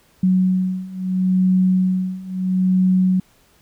sine beating tone pair, 185 / 185.75 Hz, F#3 / F#3, 0 / +7 cents, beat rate 0.75 Hz, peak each -19 / -17 dBFS, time 0.23-3.2 s, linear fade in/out 5 ms, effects pink hiss -56 dBFS RMS until 3.61 s

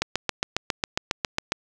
click train, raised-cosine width 0.2 ms, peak -5 dBFS, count 12, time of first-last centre 0.02-1.521 s, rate 7.33 Hz, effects none

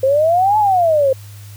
sine exponential two-way sweep, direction up then down, 518 to 869 to 518 Hz, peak -10 dBFS, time 0.03-1.13 s, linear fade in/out 5 ms, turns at 0.58 s, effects added 102 Hz sine -33 dBFS peak until 1.56 s + white hiss -44 dBFS RMS until 1.56 s

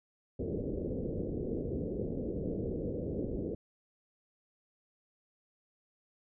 white low-pass noise, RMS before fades -36 dBFS, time 0.39-3.55 s, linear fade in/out 5 ms, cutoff 500 Hz, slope 48 dB/octave, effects none

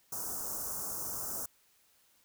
white band-stop noise, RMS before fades -38 dBFS, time 0.12-1.46 s, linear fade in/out 5 ms, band 1400 to 5600 Hz, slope 48 dB/octave, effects white hiss -68 dBFS RMS until 2.24 s

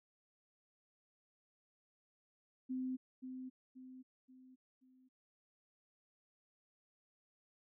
sine tone with echo, 257.5 Hz, C4, 28 cents flat, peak -37 dBFS, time 2.69-2.97 s, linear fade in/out 20 ms, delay 530 ms, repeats 4, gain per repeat -7 dB, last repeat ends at 5.09 s, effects none

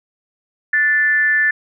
sine tone with frequency modulation, 1760 Hz, A6, in tune, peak -12 dBFS, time 0.73-1.51 s, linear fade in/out 5 ms, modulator 298 Hz, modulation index 0.41, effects none

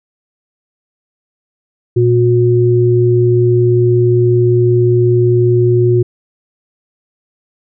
sine tone pair together, 118.6 / 361.1 Hz, A#2 / F#4, +30 / -42 cents, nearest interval octave + perfect fifth, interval 1928 cents, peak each -10 dBFS, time 1.96-6.03 s, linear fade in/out 10 ms, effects none

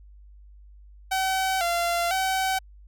sawtooth tone with vibrato, 724 Hz, F#5, 38 cents flat, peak -19 dBFS, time 1.11-2.59 s, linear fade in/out 10 ms, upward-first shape square, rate 1 Hz, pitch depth 87 cents each way, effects added 50 Hz sine -46 dBFS peak until 2.87 s

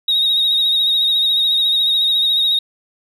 sine tone with vibrato, 3759 Hz, A#7, 14 cents sharp, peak -11 dBFS, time 0.08-2.59 s, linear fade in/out 5 ms, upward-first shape sine, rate 14 Hz, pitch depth 38 cents each way, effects tanh soft clip ceiling -10 dBFS

